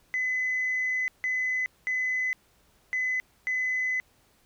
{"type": "tone bursts at uneven times", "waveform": "sine", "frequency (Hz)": 2018, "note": "B6", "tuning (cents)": 37, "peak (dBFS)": -24, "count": 5, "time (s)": [[0.14, 1.08], [1.24, 1.66], [1.87, 2.33], [2.93, 3.2], [3.47, 4]], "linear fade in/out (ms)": 0, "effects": ["tanh soft clip ceiling -21 dBFS", "pink hiss -64 dBFS RMS until 4.45 s"]}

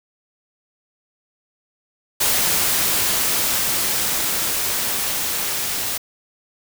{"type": "noise with level ramp", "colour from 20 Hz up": "white", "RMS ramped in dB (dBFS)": [-18, -24], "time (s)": [2.2, 5.98], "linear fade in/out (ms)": 10, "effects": []}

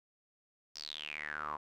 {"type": "tone with band-pass filter sweep", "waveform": "sawtooth", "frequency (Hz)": 75.4, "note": "D2", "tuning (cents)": 46, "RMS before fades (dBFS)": -42, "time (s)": [0.75, 1.57], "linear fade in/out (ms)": 10, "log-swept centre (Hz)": [5300, 980], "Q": 9.1, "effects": []}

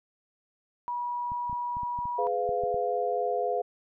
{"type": "tone", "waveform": "sine", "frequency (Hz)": 968, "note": "B5", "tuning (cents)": -35, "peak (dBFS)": -29, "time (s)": [0.88, 2.27], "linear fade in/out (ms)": 0}
{"type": "clicks", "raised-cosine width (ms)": 5, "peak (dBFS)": -31, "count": 10, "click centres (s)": [1.319, 1.497, 1.529, 1.769, 1.833, 1.989, 2.055, 2.492, 2.637, 2.744]}
{"type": "chord", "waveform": "sine", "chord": "F diminished", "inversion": "first", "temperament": "just", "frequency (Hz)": [419.1, 502.9, 698.5], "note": ["Ab4", "Cb5", "F5"], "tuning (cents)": [16, 31, 0], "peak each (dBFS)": [-31, -30, -29], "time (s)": [2.18, 3.62], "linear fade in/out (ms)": 10}
{"effects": []}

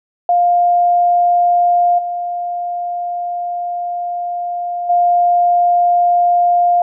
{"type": "tone with level steps", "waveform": "sine", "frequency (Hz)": 703, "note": "F5", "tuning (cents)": 11, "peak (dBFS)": [-9, -18, -9], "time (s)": [0.29, 6.82], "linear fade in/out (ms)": 2, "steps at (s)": [1.98, 4.89], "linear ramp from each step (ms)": 10, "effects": []}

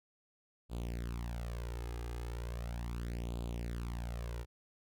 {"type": "tone with flanger", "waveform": "sawtooth", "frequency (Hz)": 58.7, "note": "A#1", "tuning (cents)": 13, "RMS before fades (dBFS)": -40, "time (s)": [0.69, 4.46], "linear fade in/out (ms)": 50, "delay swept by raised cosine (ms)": [0.26, 2.46], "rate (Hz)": 0.37, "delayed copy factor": 0.75, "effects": []}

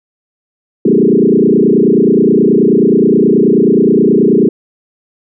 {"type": "tone with frequency modulation", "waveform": "sine", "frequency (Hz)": 311.1, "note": "D#4", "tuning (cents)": 0, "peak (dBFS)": -5, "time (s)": [0.85, 4.49], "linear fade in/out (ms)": 5, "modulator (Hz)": 29.4, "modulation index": 4.1, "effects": []}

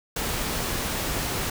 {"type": "noise", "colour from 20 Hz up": "pink", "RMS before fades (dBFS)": -28, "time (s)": [0.16, 1.5], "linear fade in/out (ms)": 5, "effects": []}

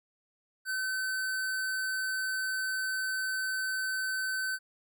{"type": "tone", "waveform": "square", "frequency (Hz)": 1528, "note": "G6", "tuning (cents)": -45, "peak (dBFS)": -31, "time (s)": [0.65, 4.59], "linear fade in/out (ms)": 50, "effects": []}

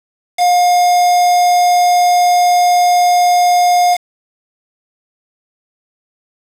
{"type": "tone with quantisation", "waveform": "triangle", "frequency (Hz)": 712, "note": "F5", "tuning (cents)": 33, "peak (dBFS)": -6, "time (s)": [0.37, 3.98], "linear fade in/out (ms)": 50, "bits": 3, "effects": ["low-pass 11000 Hz 12 dB/octave"]}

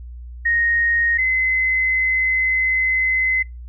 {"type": "tone pair in turn", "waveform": "sine", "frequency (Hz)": [1864.7, 2046], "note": ["A#6", "C7"], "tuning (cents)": [0, -39], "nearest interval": "major second", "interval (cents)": 161, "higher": "second", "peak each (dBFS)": -15, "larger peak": "neither", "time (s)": [[0.45, 1.18], [1.18, 3.43]], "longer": "second", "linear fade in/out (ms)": 10, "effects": ["noise-tail reverb RT60 0.2 s tail -26 dB re dry", "added 60 Hz sine -32 dBFS peak until 3.68 s"]}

